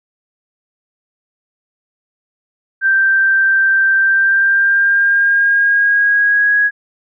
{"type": "tone with pitch glide", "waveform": "sine", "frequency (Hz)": [1568, 1661.2], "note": ["G6", "G#6"], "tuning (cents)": [0, 0], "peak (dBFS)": -9, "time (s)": [2.81, 6.71], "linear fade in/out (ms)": 50, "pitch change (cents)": 100, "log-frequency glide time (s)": [3.99, 6.58], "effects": []}